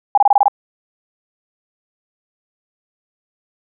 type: tone bursts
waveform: sine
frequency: 812 Hz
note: G#5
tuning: 39 cents flat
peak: -7 dBFS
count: 7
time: 0.15-0.482 s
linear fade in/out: 2 ms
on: 26 ms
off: 25 ms
effects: none